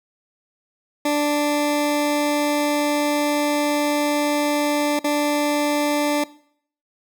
20% pulse tone with dropouts, 293.7 Hz, D4, in tune, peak -13 dBFS, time 1.05-6.24 s, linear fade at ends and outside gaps 5 ms, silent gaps 4.992-5.042 s, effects noise-tail reverb RT60 0.6 s tail -20 dB re dry

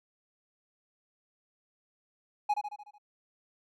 triangle tone with echo, 832 Hz, G#5, 3 cents sharp, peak -22 dBFS, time 2.49-2.54 s, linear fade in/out 10 ms, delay 74 ms, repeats 6, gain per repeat -5 dB, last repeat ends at 2.984 s, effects none

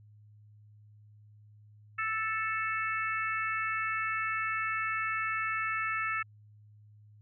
harmonic tone, 440 Hz, A4, in tune, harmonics 3 / 4 / 5 / 6, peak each -33 / -35 / -37 / -39 dBFS, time 1.98-6.23 s, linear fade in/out 10 ms, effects added 105 Hz sine -54 dBFS peak until 7.21 s

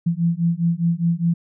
sine beating tone pair, 166.8 / 171.7 Hz, E3 / F3, +21 / -29 cents, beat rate 4.9 Hz, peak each -20 dBFS, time 0.06-1.34 s, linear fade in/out 10 ms, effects none

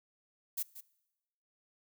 violet noise with echo, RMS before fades -35 dBFS, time 0.57-0.63 s, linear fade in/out 10 ms, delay 180 ms, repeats 1, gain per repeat -13 dB, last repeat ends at 0.81 s, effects noise-tail reverb RT60 1.0 s tail -22 dB re dry

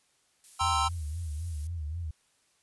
violet noise, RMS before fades -47 dBFS, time 0.44-1.67 s, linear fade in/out 0 ms
square chord, C dominant seventh, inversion second, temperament equal, 784 / 932.3 / 1046.5 / 1318.5 Hz, G5 / Bb5 / C6 / E6, 0 / 0 / 0 / 0 cents, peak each -33 / -33 / -31 / -30 dBFS, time 0.59-0.89 s, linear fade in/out 20 ms
sine tone with vibrato, 80 Hz, D#2, 49 cents sharp, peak -32 dBFS, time 0.61-2.11 s, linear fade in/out 5 ms, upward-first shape sine, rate 3.8 Hz, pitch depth 140 cents each way
effects white hiss -69 dBFS RMS until 2.62 s + resampled to 24000 Hz

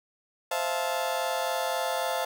35% pulse chord, F major seventh, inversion second, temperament just, 523.8 / 654.8 / 698.5 / 873.1 Hz, C5 / E5 / F5 / A5, +2 / -12 / 0 / -14 cents, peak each -31 dBFS, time 0.51-2.25 s, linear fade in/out 5 ms, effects none

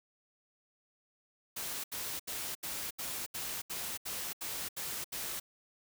white noise bursts, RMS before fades -39 dBFS, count 11, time 1.56-5.4 s, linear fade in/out 10 ms, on 280 ms, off 76 ms, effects none

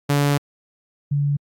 sawtooth / sine tone pair in turn, 143.4 / 143.4 Hz, D3 / D3, -41 / -41 cents, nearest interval unison, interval 0 cents, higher neither, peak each -12 / -17 dBFS, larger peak first, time 0.09-0.38 / 1.11-1.37 s, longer first, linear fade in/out 10 ms, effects AAC 64 kbps

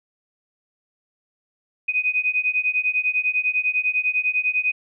sine beating tone pair, 2493 / 2503 Hz, D#7 / D#7, +3 / +10 cents, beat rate 10 Hz, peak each -22 dBFS, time 1.88-4.72 s, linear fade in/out 10 ms, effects none

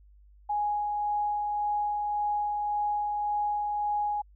sine tone with tremolo, 830.6 Hz, G#5, in tune, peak -25 dBFS, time 0.49-4.22 s, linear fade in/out 10 ms, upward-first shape sine, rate 1.8 Hz, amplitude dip 25%, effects added 50 Hz sine -53 dBFS peak until 4.35 s

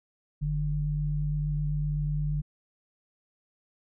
sine tone pair together, 46.87 / 148.8 Hz, F#1 / D3, +23 / +23 cents, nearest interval octave + minor sixth, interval 2000 cents, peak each -31 / -27 dBFS, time 0.41-2.42 s, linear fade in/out 20 ms, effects none

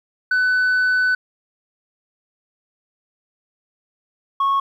sine tone pair in turn, 1500 / 1100.3 Hz, F#6 / C#6, +23 / -13 cents, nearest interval perfect fourth, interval 536 cents, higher first, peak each -12 / -13 dBFS, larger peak first, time 0.31-1.15 / 4.4-4.6 s, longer first, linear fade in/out 5 ms, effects tanh soft clip ceiling -14 dBFS + 9-bit

